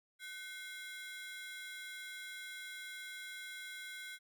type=ring-modulated tone; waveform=30% pulse; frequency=1821 Hz; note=A#6; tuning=41 cents flat; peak=-39 dBFS; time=0.19-4.19 s; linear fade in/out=50 ms; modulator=307 Hz; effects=none